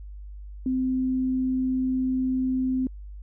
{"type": "tone", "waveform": "sine", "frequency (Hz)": 258.3, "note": "C4", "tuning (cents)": -22, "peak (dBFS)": -22, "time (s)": [0.66, 2.87], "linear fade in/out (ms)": 2, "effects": ["added 50 Hz sine -37 dBFS peak until 3.22 s"]}